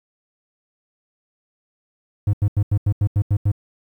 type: tone bursts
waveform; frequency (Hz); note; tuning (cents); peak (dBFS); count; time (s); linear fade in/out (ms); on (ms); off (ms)
triangle; 102.1; G#2; -29; -12; 9; 2.27-3.517; 5; 63; 85
effects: 9-bit